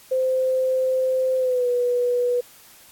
sine tone with pitch glide, 518 to 489.2 Hz, C5 to B4, -17 to -16 cents, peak -18 dBFS, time 0.11-2.41 s, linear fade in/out 10 ms, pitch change -99 cents, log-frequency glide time 1.38-1.68 s, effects white hiss -49 dBFS RMS until 2.91 s + AAC 64 kbps

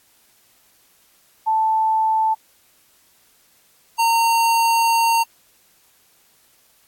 sine / square tone pair in turn, 880 / 918.2 Hz, A5 / A#5, 0 / -26 cents, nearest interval minor second, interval 74 cents, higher second, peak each -15 dBFS, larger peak neither, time 1.46-2.35 / 3.98-5.24 s, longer second, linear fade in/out 20 ms, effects white hiss -57 dBFS RMS until 6.87 s + AAC 64 kbps

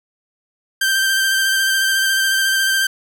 sawtooth tone with vibrato, 1568 Hz, G6, in tune, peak -11 dBFS, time 0.81-2.87 s, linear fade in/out 5 ms, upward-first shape square, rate 14 Hz, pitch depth 15 cents each way, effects none

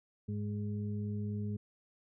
harmonic tone, 103.83 Hz, G#2, in tune, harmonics 1 / 2 / 4, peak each -36 / -38 / -48 dBFS, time 0.28-1.57 s, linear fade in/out 10 ms, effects none

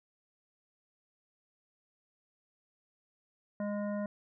harmonic tone, 205.7 Hz, G#3, 16 cents flat, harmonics 1 / 3 / 5 / 7 / 9, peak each -34 / -37 / -48 / -51 / -53 dBFS, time 3.6-4.06 s, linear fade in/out 2 ms, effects none

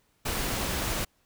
pink noise, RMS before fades -30 dBFS, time 0.25-1.05 s, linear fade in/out 10 ms, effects pink hiss -69 dBFS RMS until 1.25 s

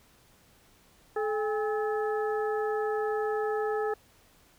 harmonic tone with a mistuned harmonic, 430 Hz, A4, 40 cents flat, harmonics 1 / 2 / 3 / 4, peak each -28 / -34 / -38 / -40 dBFS, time 1.16-3.94 s, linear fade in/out 5 ms, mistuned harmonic 2, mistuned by -99 cents, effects pink hiss -61 dBFS RMS until 4.58 s

